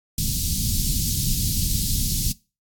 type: band-stop noise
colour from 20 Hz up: pink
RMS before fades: -23 dBFS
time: 0.18-2.32 s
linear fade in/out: 2 ms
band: 200 to 4200 Hz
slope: 24 dB/octave
effects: noise-tail reverb RT60 0.3 s tail -21 dB re dry + AAC 64 kbps